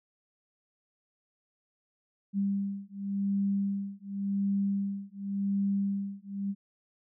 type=beating tone pair; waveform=sine; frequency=198 / 198.9 Hz; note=G3 / G3; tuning=+18 / +25 cents; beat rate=0.9 Hz; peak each=-31 dBFS; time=2.33-6.55 s; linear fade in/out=50 ms; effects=none